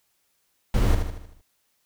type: noise with echo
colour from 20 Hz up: brown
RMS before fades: -19 dBFS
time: 0.74-0.95 s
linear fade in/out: 2 ms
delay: 77 ms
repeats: 6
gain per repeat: -6 dB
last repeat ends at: 1.412 s
effects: white hiss -70 dBFS RMS until 1.85 s